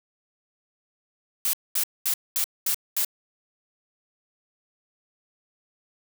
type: noise bursts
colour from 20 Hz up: blue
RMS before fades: -24 dBFS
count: 6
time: 1.45-3.048 s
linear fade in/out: 2 ms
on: 83 ms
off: 220 ms
effects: none